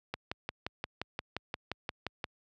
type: click train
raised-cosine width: 0.3 ms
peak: -18 dBFS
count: 13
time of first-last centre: 0.14-2.242 s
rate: 5.71 Hz
effects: high-pass 60 Hz 12 dB/octave

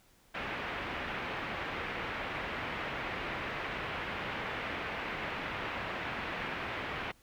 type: low-pass noise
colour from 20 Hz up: white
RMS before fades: -38 dBFS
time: 0.34-7.12 s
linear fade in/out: 10 ms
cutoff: 2500 Hz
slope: 24 dB/octave
effects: pink hiss -65 dBFS RMS until 7.22 s

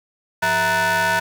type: ring-modulated tone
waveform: 30% pulse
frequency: 277.2 Hz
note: C#4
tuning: in tune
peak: -11 dBFS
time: 0.42-1.2 s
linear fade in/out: 10 ms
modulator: 1210 Hz
effects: none

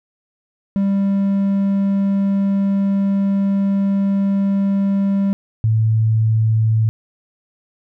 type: tone pair in turn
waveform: triangle / sine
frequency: 197.3 / 110.73 Hz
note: G3 / A2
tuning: +11 / +11 cents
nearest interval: minor seventh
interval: 1000 cents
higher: first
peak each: -12 / -12 dBFS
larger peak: neither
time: 0.76-5.33 / 5.64-6.89 s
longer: first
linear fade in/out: 0 ms
effects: none

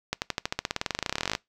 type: accelerating click train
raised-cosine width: 0.2 ms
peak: -9 dBFS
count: 29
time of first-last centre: 0.13-1.351 s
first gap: 89 ms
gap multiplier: 0.94
effects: noise-tail reverb RT60 0.2 s tail -24 dB re dry

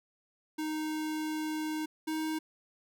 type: tone pair in turn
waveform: square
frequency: 310.2 / 314.3 Hz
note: D#4 / D#4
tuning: -5 / +18 cents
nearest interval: unison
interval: 23 cents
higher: second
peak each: -33 / -32 dBFS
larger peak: second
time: 0.58-1.86 / 2.07-2.39 s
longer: first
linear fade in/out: 10 ms
effects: none

